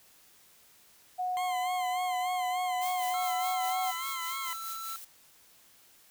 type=tone with pitch glide; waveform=sine; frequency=731 to 745.1 Hz; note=F#5 to F#5; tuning=-21 to +12 cents; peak=-29 dBFS; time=1.18-3.92 s; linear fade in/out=20 ms; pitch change=+33 cents; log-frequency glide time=3.26-3.7 s
type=tone with vibrato; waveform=20% pulse; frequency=1046.5 Hz; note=C6; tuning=in tune; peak=-31 dBFS; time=1.37-4.53 s; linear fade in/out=0 ms; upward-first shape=sine; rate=3.4 Hz; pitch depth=72 cents each way
type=noise with tremolo; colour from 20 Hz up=blue; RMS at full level=-40 dBFS; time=2.81-5.05 s; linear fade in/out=10 ms; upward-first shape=sine; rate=4.9 Hz; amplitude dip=55%
type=tone; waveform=square; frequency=1332 Hz; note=E6; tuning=18 cents sharp; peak=-39 dBFS; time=3.14-4.96 s; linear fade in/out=0 ms
effects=white hiss -60 dBFS RMS until 6.1 s